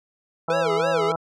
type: harmonic tone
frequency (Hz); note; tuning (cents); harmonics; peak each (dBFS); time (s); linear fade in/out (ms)
164.81; E3; 0; 1 / 2 / 3 / 4 / 5 / 6 / 7 / 8; -32 / -37 / -31 / -29 / -30 / -33 / -41 / -29; 0.48-1.16; 5
type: tone with vibrato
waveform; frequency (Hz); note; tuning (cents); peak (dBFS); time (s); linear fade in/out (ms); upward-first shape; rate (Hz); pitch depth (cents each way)
square; 477.5; A#4; +42; -22; 0.5-1.12; 2; sine; 3.2; 270
effects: low-pass 5000 Hz 12 dB/octave